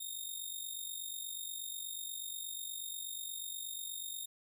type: tone with amplitude modulation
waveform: 10% pulse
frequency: 3686 Hz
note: A#7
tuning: 20 cents flat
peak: -30 dBFS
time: 0-4.26 s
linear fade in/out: 10 ms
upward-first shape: sine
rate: 48.3 Hz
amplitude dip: 60%
effects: none